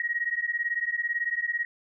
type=beating tone pair; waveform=sine; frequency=1883 / 1901 Hz; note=A#6 / A#6; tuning=+17 / +33 cents; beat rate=18 Hz; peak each=-29 dBFS; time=0-1.65 s; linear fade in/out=2 ms; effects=none